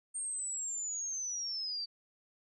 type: linear sweep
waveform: sine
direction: down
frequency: 8700 to 4590 Hz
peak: -35 dBFS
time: 0.14-1.86 s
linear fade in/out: 20 ms
effects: none